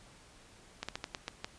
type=slowing click train; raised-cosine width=0.2 ms; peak=-19 dBFS; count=7; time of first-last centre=0.83-1.445 s; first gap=56 ms; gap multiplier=1.24; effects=pink hiss -58 dBFS RMS until 1.58 s + resampled to 22050 Hz